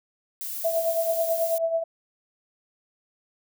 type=noise; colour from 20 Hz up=violet; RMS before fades=-33 dBFS; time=0.41-1.58 s; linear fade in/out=0 ms
type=tone with tremolo; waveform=sine; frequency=659.3 Hz; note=E5; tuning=in tune; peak=-19 dBFS; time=0.64-1.84 s; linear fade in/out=10 ms; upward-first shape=triangle; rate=9.2 Hz; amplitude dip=70%
effects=none